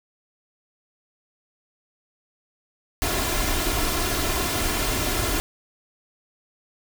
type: noise with comb filter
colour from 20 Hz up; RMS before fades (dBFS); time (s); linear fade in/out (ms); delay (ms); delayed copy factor
pink; -24; 3.02-5.4; 0; 2.9; +0.55
effects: none